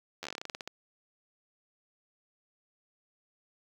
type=slowing click train; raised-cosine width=0.2 ms; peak=-21 dBFS; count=15; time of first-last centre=0.23-0.676 s; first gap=11 ms; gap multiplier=1.15; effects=high-pass 80 Hz 12 dB/octave + 8-bit